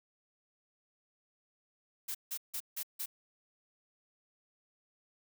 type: noise bursts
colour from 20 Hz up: blue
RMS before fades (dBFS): -38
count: 5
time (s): 2.08-3.06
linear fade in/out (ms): 10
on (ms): 68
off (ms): 160
effects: none